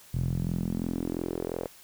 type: tone with band-pass filter sweep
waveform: sawtooth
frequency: 42.89 Hz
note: F1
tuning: 31 cents flat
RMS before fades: -31 dBFS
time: 0.13-1.68 s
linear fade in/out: 20 ms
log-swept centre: 120 to 520 Hz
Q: 2.9
effects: white hiss -53 dBFS RMS until 1.83 s